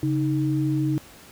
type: tone pair together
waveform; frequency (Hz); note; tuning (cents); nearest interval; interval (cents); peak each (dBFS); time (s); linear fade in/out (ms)
sine; 138.75 / 311.1; C#3 / D#4; +2 / 0; octave + major second; 1398; -23; 0.03-0.98; 0
effects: pink hiss -47 dBFS RMS until 1.31 s + high-pass 60 Hz 12 dB/octave